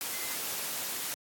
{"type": "tone in noise", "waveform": "sine", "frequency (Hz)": 2062, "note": "C7", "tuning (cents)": -26, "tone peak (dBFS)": -44, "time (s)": [0.13, 0.35], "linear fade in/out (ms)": 0, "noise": "white", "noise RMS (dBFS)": -35, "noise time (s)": [0.01, 1.14], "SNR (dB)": -12, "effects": ["high-pass 150 Hz 12 dB/octave", "AAC 64 kbps"]}